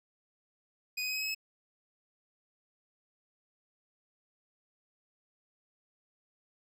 25% pulse tone with pitch steps, 2489 / 2508 / 2527 / 2546 / 2565 / 2584 Hz, D#7 / D#7 / D#7 / D#7 / E7 / E7, 0 / +13 / +26 / +39 / -48 / -35 cents, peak -29 dBFS, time 0.97-1.348 s, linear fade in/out 10 ms, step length 63 ms, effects none

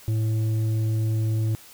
triangle tone with tanh clipping, 110 Hz, A2, in tune, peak -22 dBFS, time 0.08-1.55 s, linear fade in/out 0 ms, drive 11 dB, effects white hiss -48 dBFS RMS until 1.73 s

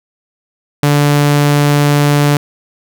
sawtooth tone, 145.4 Hz, D3, 17 cents flat, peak -4 dBFS, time 0.83-2.37 s, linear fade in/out 2 ms, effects none

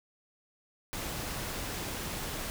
pink noise, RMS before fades -37 dBFS, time 0.93-2.5 s, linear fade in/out 0 ms, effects none

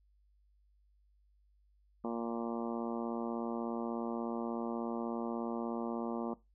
harmonic tone, 116.54 Hz, A#2, in tune, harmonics 2 / 3 / 4 / 5 / 6 / 7 / 8 / 9 / 10, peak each -37 / -41 / -43 / -45 / -47 / -48 / -49 / -50 / -51 dBFS, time 2.04-6.34 s, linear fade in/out 5 ms, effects noise-tail reverb RT60 0.2 s tail -18 dB re dry + added 50 Hz sine -66 dBFS peak until 6.54 s

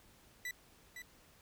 40% pulse tone with echo, 1975.5 Hz, B6, in tune, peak -38 dBFS, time 0.45-0.51 s, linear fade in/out 2 ms, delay 510 ms, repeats 1, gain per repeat -7 dB, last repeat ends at 1.02 s, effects pink hiss -64 dBFS RMS until 1.41 s

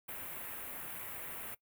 white band-stop noise, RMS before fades -44 dBFS, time 0.08-1.55 s, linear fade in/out 10 ms, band 2600 to 11000 Hz, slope 24 dB/octave, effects noise-tail reverb RT60 0.1 s tail -20 dB re dry

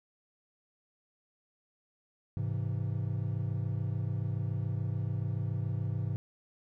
triangle chord, Ab augmented, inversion none, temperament equal, 103.83 / 130.81 / 164.81 Hz, Ab2 / C3 / E3, 0 / 0 / 0 cents, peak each -31 / -33 / -37 dBFS, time 2.37-6.16 s, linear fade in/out 0 ms, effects none

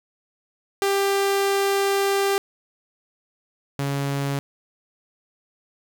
sawtooth tone pair in turn, 395.5 / 139.83 Hz, G4 / C#3, +15 / +15 cents, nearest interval octave + tritone, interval 1800 cents, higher first, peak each -15 / -19 dBFS, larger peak first, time 0.82-2.38 / 3.79-4.39 s, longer first, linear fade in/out 0 ms, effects 9-bit

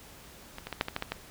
clicks, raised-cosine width 0.3 ms, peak -23 / -21 / -18 / -9 / -17 / -14 / -15 / -15 dBFS, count 8, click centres 0.584 / 0.67 / 0.727 / 0.811 / 0.884 / 0.964 / 1.024 / 1.12 s, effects pink hiss -51 dBFS RMS until 1.3 s

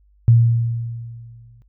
sine tone with exponential decay, 116.54 Hz, A#2, in tune, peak -7 dBFS, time 0.28-1.62 s, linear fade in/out 0 ms, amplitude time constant 290 ms, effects noise-tail reverb RT60 0.1 s tail -20 dB re dry + added 50 Hz sine -52 dBFS peak until 1.68 s

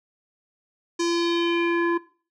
square tone with low-pass filter sweep, 341.1 Hz, F4, 41 cents flat, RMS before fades -23 dBFS, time 0.99-1.98 s, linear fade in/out 10 ms, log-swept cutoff 6300 to 1400 Hz, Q 3.1, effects noise-tail reverb RT60 0.4 s tail -19 dB re dry

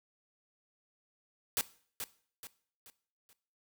white noise with echo, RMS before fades -31 dBFS, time 1.57-1.61 s, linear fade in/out 0 ms, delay 430 ms, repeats 4, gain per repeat -8 dB, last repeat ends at 3.33 s, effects noise-tail reverb RT60 0.5 s tail -18 dB re dry

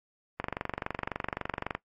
click train, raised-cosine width 0.5 ms, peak -16 dBFS, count 33, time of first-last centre 0.4-1.75 s, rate 23.7 Hz, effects noise-tail reverb RT60 0.1 s tail -18 dB re dry + AAC 48 kbps

